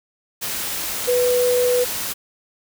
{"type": "tone in noise", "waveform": "sine", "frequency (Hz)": 493.9, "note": "B4", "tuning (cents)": 0, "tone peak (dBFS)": -15, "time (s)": [1.07, 1.85], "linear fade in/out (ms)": 20, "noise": "white", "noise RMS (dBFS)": -26, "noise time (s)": [0.41, 2.14], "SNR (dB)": 8, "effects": []}